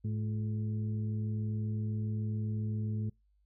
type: harmonic tone with a mistuned harmonic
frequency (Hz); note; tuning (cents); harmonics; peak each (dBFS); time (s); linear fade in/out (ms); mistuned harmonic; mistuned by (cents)
107.4; A2; -41; 1 / 2 / 3 / 4; -32 / -38 / -52 / -52; 0.04-3.1; 10; 3; +110
effects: noise-tail reverb RT60 0.2 s tail -26 dB re dry + added 50 Hz sine -67 dBFS peak until 3.45 s